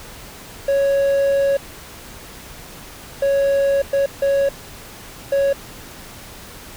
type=tone bursts at uneven times; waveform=triangle; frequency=554.4 Hz; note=C#5; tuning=in tune; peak=-12 dBFS; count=5; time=0.68-1.57 / 3.22-3.82 / 3.93-4.06 / 4.22-4.49 / 5.32-5.53 s; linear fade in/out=5 ms; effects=pink hiss -38 dBFS RMS until 6.76 s